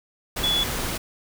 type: tone in noise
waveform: sine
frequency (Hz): 3416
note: G#7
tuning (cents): +48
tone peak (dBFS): -20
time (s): 0.43-0.64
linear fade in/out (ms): 10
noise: pink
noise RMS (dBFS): -28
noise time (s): 0.36-0.98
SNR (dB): +5
effects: none